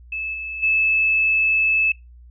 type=tone with level steps; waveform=sine; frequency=2612 Hz; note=E7; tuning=17 cents flat; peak=-24 / -27 / -15 dBFS; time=0.12-1.92 s; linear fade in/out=5 ms; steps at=0.33 / 0.62 s; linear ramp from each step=20 ms; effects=noise-tail reverb RT60 0.2 s tail -19 dB re dry + added 60 Hz sine -42 dBFS peak until 2.3 s